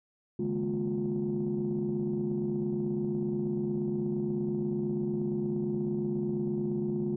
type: tone cluster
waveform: sine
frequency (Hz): 143.2 / 159.8 / 209.1 / 237.7 / 355.8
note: D3 / D#3 / G#3 / A#3 / F4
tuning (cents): -43 / +47 / +12 / +34 / +32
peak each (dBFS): -36 / -40 / -31 / -39 / -31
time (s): 0.39-7.16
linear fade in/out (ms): 5
effects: tanh soft clip ceiling -22 dBFS